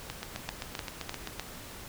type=two click trains; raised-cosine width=0.2 ms; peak=-16 / -18 dBFS; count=4 / 10; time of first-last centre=0.49-1.396 / 0.1-1.273 s; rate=3.31 / 7.67 Hz; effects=pink hiss -45 dBFS RMS until 1.88 s